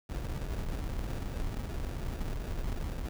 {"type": "noise with sample-and-hold", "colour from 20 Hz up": "brown", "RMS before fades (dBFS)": -35, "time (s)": [0.09, 3.09], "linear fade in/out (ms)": 5, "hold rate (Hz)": 1050, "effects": []}